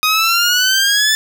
15% pulse exponential sweep, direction up, 1244.5 to 1760 Hz, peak -5 dBFS, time 0.03-1.15 s, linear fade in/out 0 ms, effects none

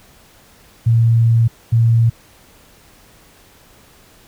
sine tone bursts at uneven times, 115.2 Hz, A#2, 20 cents flat, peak -9 dBFS, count 2, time 0.86-1.48 / 1.72-2.1 s, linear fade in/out 10 ms, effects pink hiss -48 dBFS RMS until 4.27 s

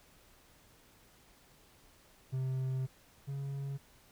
triangle tone pair in turn, 130.81 / 138.61 Hz, C3 / C#3, 0 / 0 cents, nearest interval minor second, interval 100 cents, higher second, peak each -30 / -34 dBFS, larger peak first, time 2.32-2.87 / 3.27-3.78 s, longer first, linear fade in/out 20 ms, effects pink hiss -63 dBFS RMS until 4.11 s

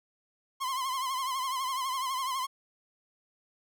45% pulse tone with vibrato, 1046.5 Hz, C6, in tune, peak -30 dBFS, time 0.6-2.47 s, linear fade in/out 20 ms, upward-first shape triangle, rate 12 Hz, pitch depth 93 cents each way, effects none

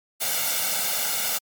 white noise with comb filter, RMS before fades -25 dBFS, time 0.2-1.39 s, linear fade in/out 20 ms, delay 1.4 ms, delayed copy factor +0.8, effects high-pass 200 Hz 12 dB/octave + MP3 96 kbps

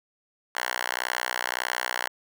5% pulse tone with high-pass filter, 61.74 Hz, B1, in tune, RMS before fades -30 dBFS, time 0.55-2.08 s, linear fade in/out 5 ms, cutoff 1200 Hz, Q 2.4, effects none

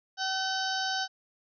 harmonic tone, 763 Hz, G5, 47 cents flat, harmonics 1 / 2 / 4 / 5 / 6 / 7 / 8, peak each -33 / -33 / -38 / -39 / -37 / -38 / -43 dBFS, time 0.17-1.08 s, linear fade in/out 50 ms, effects none

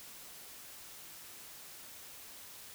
silence, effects white hiss -51 dBFS RMS until 2.74 s

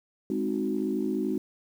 sine chord, Ab dominant seventh, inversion none, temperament equal with one note detuned, 207.7 / 261.6 / 311.1 / 368.9 Hz, Ab3 / C4 / Eb4 / Gb4, 0 / 0 / 0 / -5 cents, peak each -31 dBFS, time 0.3-1.38 s, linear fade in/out 2 ms, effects tanh soft clip ceiling -15 dBFS + 9-bit

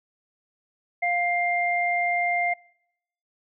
sine tone pair together, 700.8 / 2100 Hz, F5 / C7, +6 / +6 cents, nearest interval octave + perfect fifth, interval 1900 cents, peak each -24 dBFS, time 1.02-2.54 s, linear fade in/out 10 ms, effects noise-tail reverb RT60 0.8 s tail -25 dB re dry

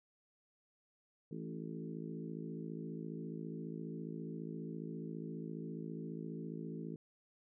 harmonic tone with a mistuned harmonic, 54.7 Hz, A1, 9 cents flat, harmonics 3 / 4 / 5 / 6 / 7 / 8, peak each -45 / -47 / -49 / -51 / -52 / -53 dBFS, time 1.31-6.96 s, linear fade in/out 5 ms, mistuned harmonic 6, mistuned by +15 cents, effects none

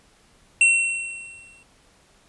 square tone with exponential decay, 2719 Hz, F7, 47 cents flat, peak -12 dBFS, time 0.61-1.63 s, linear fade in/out 2 ms, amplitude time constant 220 ms, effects pink hiss -57 dBFS RMS until 2.28 s + resampled to 24000 Hz

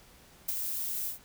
violet noise with ADSR envelope, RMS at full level -29 dBFS, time 0.48-1.19 s, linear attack 9 ms, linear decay 24 ms, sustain -5 dB, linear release 120 ms, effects pink hiss -57 dBFS RMS until 1.24 s

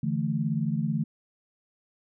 sine chord, D suspended second, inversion none, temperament just, 146.83 / 165.19 / 220.2 Hz, D3 / E3 / A3, 0 / +4 / +2 cents, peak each -29 dBFS, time 0.03-1.04 s, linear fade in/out 5 ms, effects none

